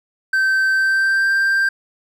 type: tone with pitch glide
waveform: triangle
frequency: 1550 to 1579.8 Hz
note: G6 to G6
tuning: -20 to +13 cents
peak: -12 dBFS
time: 0.33-1.69 s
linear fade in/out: 5 ms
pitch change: +33 cents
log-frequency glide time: 0.72-1.33 s
effects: none